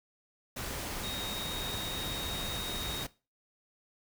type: tone in noise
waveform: sine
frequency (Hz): 3740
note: A#7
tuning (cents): +5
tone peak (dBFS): -38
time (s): 1.03-3.04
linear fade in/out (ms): 10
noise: pink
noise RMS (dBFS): -38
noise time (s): 0.56-3.07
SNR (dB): -3
effects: noise-tail reverb RT60 0.3 s tail -19 dB re dry